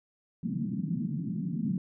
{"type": "band-pass noise", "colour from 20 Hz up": "pink", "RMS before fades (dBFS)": -32, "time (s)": [0.43, 1.78], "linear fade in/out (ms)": 2, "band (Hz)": [140, 260], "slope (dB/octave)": 48, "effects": []}